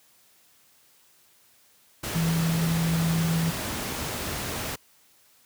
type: tone in noise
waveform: sine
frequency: 164.81 Hz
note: E3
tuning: in tune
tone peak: -22 dBFS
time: 2.15-3.51 s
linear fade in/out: 10 ms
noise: pink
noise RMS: -31 dBFS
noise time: 2.03-4.76 s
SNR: +6 dB
effects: white hiss -60 dBFS RMS until 5.45 s + high-pass 60 Hz 12 dB/octave